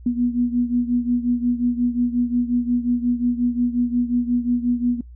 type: beating tone pair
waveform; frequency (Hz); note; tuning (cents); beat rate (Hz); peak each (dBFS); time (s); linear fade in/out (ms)
sine; 241.3 / 246.9; B3 / B3; -40 / 0; 5.6; -19 / -23; 0.06-5.01; 5
effects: noise-tail reverb RT60 0.1 s tail -22 dB re dry + added 60 Hz sine -38 dBFS peak until 5.15 s